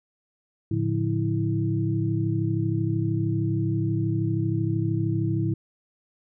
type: tone cluster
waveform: sine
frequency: 110.4 / 143.2 / 176.5 / 326.3 Hz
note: A2 / D3 / F3 / E4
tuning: +6 / -43 / +19 / -18 cents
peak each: -25 / -28 / -31 / -28 dBFS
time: 0.71-5.54 s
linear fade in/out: 5 ms
effects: none